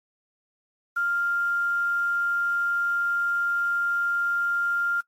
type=tone with quantisation; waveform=sine; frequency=1396.9 Hz; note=F6; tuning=in tune; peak=-22 dBFS; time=0.96-5.01 s; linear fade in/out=10 ms; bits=8; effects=noise-tail reverb RT60 0.1 s tail -22 dB re dry + AAC 48 kbps